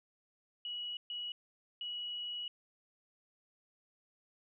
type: tone bursts at uneven times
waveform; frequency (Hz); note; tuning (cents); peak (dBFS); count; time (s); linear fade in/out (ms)
sine; 2922; F#7; -22; -38; 3; 0.65-0.97 / 1.1-1.32 / 1.81-2.48; 2
effects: none